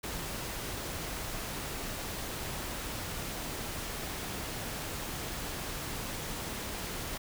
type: noise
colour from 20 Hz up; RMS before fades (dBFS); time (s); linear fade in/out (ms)
pink; -38; 0.03-7.18; 10
effects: none